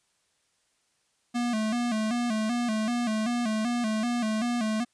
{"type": "tone with vibrato", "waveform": "square", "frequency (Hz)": 228.5, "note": "A#3", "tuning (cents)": -34, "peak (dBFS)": -26, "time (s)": [1.34, 4.85], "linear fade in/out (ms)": 20, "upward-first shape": "square", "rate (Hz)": 2.6, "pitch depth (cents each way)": 90, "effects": ["white hiss -71 dBFS RMS until 4.93 s", "resampled to 22050 Hz"]}